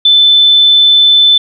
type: tone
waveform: sine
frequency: 3520 Hz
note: A7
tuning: in tune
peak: -3 dBFS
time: 0.05-1.38 s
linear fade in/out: 5 ms
effects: none